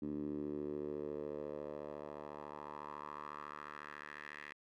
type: tone with band-pass filter sweep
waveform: 10% pulse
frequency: 74 Hz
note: D2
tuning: 14 cents sharp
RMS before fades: -45 dBFS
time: 0.02-4.53 s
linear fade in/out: 5 ms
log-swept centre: 270 to 2000 Hz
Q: 3.1
effects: none